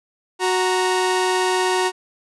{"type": "tone pair together", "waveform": "sawtooth", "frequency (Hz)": [369.2, 931], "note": ["F#4", "A#5"], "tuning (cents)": [-4, -2], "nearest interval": "octave + major third", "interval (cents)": 1602, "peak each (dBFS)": [-15, -18], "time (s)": [0.39, 1.92], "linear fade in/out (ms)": 50, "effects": ["resampled to 24000 Hz"]}